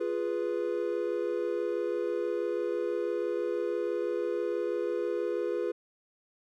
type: chord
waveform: triangle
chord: F diminished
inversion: none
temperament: equal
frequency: 349.2 / 415.3 / 493.9 Hz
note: F4 / Ab4 / Cb5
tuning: 0 / 0 / 0 cents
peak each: -31 dBFS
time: 0-5.72 s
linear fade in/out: 10 ms
effects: none